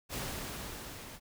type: noise with level ramp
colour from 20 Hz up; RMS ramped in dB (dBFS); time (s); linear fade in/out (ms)
pink; -37 to -48; 0.09-1.2; 50
effects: none